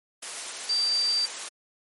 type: tone in noise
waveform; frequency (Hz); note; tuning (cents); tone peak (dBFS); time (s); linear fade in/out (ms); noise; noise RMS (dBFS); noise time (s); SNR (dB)
sine; 4667; D8; -12; -22; 0.69-1.26; 10; white; -35; 0.22-1.49; +10
effects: high-pass 400 Hz 12 dB/octave + MP3 48 kbps